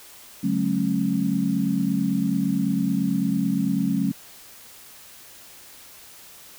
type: tone cluster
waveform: sine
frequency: 143.7 / 186.6 / 215.6 / 271.9 Hz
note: D3 / F#3 / A3 / C#4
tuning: -37 / +15 / -35 / -33 cents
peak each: -31 / -24 / -25 / -25 dBFS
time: 0.43-4.12 s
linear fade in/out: 10 ms
effects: white hiss -46 dBFS RMS until 6.58 s